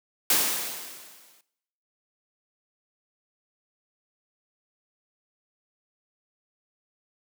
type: noise with exponential decay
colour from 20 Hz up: white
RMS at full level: -20 dBFS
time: 0.3-1.41 s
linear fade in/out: 2 ms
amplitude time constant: 240 ms
effects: noise-tail reverb RT60 0.8 s tail -19 dB re dry + high-pass 200 Hz 12 dB/octave